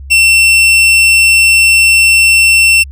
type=tone; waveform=40% pulse; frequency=2700 Hz; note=E7; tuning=41 cents sharp; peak=-3 dBFS; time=0.1-2.84 s; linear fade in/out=20 ms; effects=added 68 Hz sine -25 dBFS peak until 2.91 s